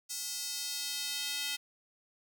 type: tone with high-pass filter sweep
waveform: square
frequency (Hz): 286.3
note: D4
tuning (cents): -44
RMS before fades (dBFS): -37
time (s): 0.09-1.57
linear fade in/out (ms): 20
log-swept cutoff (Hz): 6000 to 3000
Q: 1.5
effects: none